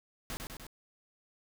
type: noise with echo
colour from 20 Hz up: pink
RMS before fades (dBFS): -39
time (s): 0.3-0.37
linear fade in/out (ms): 0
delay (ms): 99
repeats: 3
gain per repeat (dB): -3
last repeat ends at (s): 0.667
effects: none